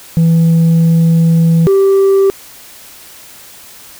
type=tone pair in turn; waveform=sine; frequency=165.1 / 390.3 Hz; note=E3 / G4; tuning=+3 / -8 cents; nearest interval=octave + minor third; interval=1489 cents; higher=second; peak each=-3 dBFS; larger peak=neither; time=0.17-1.67 / 1.67-2.3 s; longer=first; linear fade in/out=0 ms; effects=tanh soft clip ceiling -5 dBFS + white hiss -36 dBFS RMS until 3.99 s